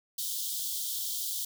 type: high-pass noise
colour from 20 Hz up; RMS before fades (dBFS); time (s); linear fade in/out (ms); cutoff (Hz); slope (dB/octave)
white; -34; 0.18-1.45; 5; 3100; 96
effects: none